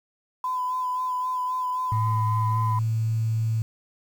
sine tone with vibrato, 1009 Hz, B5, 37 cents sharp, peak -24 dBFS, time 0.44-2.79 s, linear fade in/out 2 ms, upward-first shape sine, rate 3.8 Hz, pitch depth 14 cents each way
sine tone with pitch glide, 110.4 to 112.07 Hz, A2 to A2, +6 to +32 cents, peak -21 dBFS, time 1.92-3.62 s, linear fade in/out 0 ms, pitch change +26 cents, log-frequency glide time 2.42-2.62 s
effects tanh soft clip ceiling -14 dBFS + 8-bit

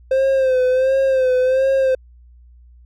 triangle tone with vibrato, 522 Hz, C5, 4 cents flat, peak -11 dBFS, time 0.11-1.95 s, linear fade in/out 5 ms, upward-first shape sine, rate 1.4 Hz, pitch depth 54 cents each way, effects added 60 Hz sine -43 dBFS peak until 2.85 s

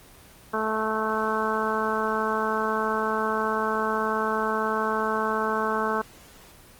harmonic tone, 218.4 Hz, A3, 13 cents flat, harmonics 1 / 2 / 3 / 4 / 5 / 6 / 7, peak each -32 / -29 / -33 / -31 / -29 / -31 / -32 dBFS, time 0.53-6.02 s, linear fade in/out 10 ms, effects pink hiss -50 dBFS RMS until 6.79 s + Opus 24 kbps

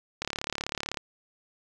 click train, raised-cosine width 0.2 ms, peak -13 dBFS, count 28, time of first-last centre 0.22-0.972 s, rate 35.9 Hz, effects none

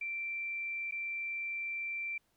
sine tone with dropouts, 2349 Hz, D7, in tune, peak -35 dBFS, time 0.01-2.18 s, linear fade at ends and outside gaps 5 ms, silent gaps 0.911-0.921 s, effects pink hiss -75 dBFS RMS until 2.36 s

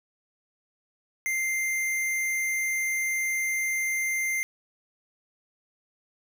square tone, 2093 Hz, C7, in tune, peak -26 dBFS, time 1.26-4.43 s, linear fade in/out 0 ms, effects none

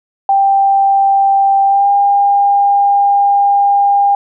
sine tone with pitch glide, 787 to 804 Hz, G5 to G5, +7 to +44 cents, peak -7 dBFS, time 0.29-4.15 s, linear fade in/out 2 ms, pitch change +37 cents, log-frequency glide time 1.66-1.89 s, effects none

